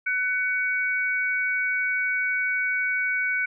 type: tone pair together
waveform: sine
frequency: 1502 / 2250 Hz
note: F#6 / C#7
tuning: +26 / +25 cents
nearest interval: perfect fifth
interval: 699 cents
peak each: -25 dBFS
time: 0.06-3.46 s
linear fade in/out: 10 ms
effects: none